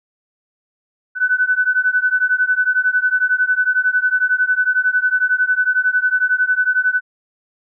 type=beating tone pair; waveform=sine; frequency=1495 / 1506 Hz; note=F#6 / F#6; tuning=+17 / +30 cents; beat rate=11 Hz; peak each=-17 / -16 dBFS; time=1.15-7.01 s; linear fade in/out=50 ms; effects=none